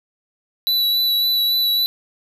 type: tone with vibrato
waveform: square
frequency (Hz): 3951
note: B7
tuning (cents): 0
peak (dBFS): -16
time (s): 0.67-1.86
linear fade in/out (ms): 0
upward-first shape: sine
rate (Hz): 3.6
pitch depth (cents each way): 15
effects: none